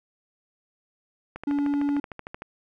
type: click train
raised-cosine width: 0.5 ms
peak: -21 dBFS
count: 15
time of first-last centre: 1.36-2.421 s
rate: 13.2 Hz
type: tone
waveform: triangle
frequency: 286 Hz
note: D4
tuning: 46 cents flat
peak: -20 dBFS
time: 1.47-2 s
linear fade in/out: 5 ms
effects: none